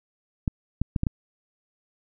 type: clicks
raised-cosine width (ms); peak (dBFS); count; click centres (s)
5; -11; 5; 0.478 / 0.816 / 0.962 / 1.034 / 1.068
effects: none